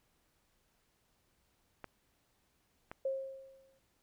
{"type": "clicks", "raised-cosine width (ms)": 0.5, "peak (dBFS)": -29, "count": 2, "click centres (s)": [1.843, 2.915]}
{"type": "tone with exponential decay", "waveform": "sine", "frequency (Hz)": 536, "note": "C5", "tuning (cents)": 42, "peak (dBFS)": -30, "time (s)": [3.05, 3.79], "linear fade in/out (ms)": 5, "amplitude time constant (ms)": 160}
{"effects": ["pink hiss -75 dBFS RMS until 4.02 s"]}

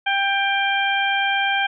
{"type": "harmonic tone", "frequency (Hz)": 791, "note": "G5", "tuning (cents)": 15, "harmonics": [1, 2, 3, 4], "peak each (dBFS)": [-22, -22, -24, -26], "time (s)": [0.06, 1.67], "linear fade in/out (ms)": 10, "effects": []}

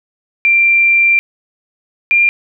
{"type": "tone pair in turn", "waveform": "sine", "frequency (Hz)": [2366, 2392], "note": ["D7", "D7"], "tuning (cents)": [12, 31], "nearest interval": "unison", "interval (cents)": 19, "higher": "second", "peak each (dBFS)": -7, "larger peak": "neither", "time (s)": [[0.45, 1.19], [2.11, 2.29]], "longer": "first", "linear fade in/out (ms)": 0, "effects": []}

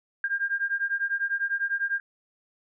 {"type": "beating tone pair", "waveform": "sine", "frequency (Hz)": [1600, 1610], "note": ["G6", "G6"], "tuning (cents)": [35, 46], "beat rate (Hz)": 10, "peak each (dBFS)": -28, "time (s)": [0.24, 2], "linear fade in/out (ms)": 2, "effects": []}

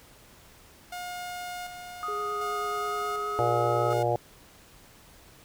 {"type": "tone with tremolo", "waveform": "sawtooth", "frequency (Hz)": 715, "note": "F5", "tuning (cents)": 41, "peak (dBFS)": -31, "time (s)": [0.92, 4.03], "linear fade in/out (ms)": 5, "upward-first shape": "square", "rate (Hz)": 0.67, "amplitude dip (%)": 45}
{"type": "tone with pitch glide", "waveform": "sine", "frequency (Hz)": [1246, 1276.6], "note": ["D#6", "D#6"], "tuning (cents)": [2, 44], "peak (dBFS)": -30, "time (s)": [2.03, 3.93], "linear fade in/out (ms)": 0, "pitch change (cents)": 42, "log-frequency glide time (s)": [2.62, 3.58]}
{"type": "tone with vibrato", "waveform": "sine", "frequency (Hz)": 415.3, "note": "G#4", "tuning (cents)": 0, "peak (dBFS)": -34, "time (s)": [2.08, 4.01], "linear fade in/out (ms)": 5, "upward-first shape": "sine", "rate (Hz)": 9.4, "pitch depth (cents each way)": 14}
{"type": "harmonic tone", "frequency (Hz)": 119, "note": "A#2", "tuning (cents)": 36, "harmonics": [1, 3, 4, 5, 6, 7], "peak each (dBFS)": [-31, -32, -30, -29, -29, -32], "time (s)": [3.39, 4.16], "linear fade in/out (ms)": 0}
{"effects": ["pink hiss -54 dBFS RMS until 5.44 s"]}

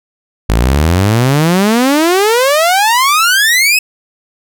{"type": "exponential sweep", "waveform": "sawtooth", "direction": "up", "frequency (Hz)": [51.8, 2615], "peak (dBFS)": -4, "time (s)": [0.49, 3.79], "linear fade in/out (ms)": 5, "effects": []}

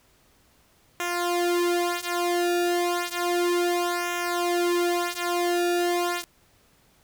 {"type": "tone with flanger", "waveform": "sawtooth", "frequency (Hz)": 350.1, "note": "F4", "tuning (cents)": 4, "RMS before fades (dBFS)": -25, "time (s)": [1, 6.24], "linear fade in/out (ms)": 0, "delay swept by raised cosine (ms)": [0.22, 3.82], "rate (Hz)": 0.32, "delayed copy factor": -0.9, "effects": ["pink hiss -61 dBFS RMS until 7.03 s"]}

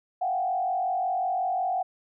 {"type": "tone with frequency modulation", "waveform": "sine", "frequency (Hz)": 740, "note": "F#5", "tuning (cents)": 0, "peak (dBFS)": -24, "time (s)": [0.21, 1.83], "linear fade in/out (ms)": 10, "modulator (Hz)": 45.5, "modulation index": 0.92, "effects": []}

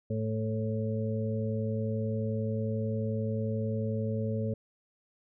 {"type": "harmonic tone with a mistuned harmonic", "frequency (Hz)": 110, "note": "A2", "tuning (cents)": 0, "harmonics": [1, 2, 4, 5], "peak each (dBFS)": [-31, -34, -37, -38], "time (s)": [0.1, 4.54], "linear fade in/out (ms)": 5, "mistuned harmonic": 1, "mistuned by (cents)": -20, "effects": []}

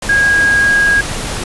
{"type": "tone in noise", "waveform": "sine", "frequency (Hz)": 1639, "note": "G#6", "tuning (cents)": -23, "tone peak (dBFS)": -8, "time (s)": [0.09, 1.01], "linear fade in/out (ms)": 5, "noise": "pink", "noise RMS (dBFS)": -21, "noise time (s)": [0.02, 1.44], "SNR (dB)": 10, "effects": ["resampled to 24000 Hz"]}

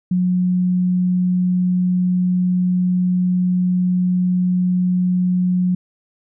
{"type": "tone", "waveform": "sine", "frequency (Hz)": 181.1, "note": "F#3", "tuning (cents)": -37, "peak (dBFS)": -14, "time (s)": [0.11, 5.75], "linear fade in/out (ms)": 5, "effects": []}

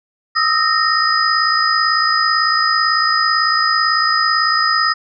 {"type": "tone cluster", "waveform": "sine", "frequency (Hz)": [1255, 1313, 1847, 4999], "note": ["D#6", "E6", "A#6", "D#8"], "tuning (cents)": [15, -7, -16, 7], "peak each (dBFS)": -18, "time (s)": [0.35, 4.94], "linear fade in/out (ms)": 20, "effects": []}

